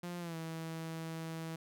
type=tone with pitch glide; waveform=sawtooth; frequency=175.3 to 162.62 Hz; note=F3 to E3; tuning=+7 to -23 cents; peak=-36 dBFS; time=0.03-1.56 s; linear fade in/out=5 ms; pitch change=-130 cents; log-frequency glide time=0.19-0.36 s; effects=none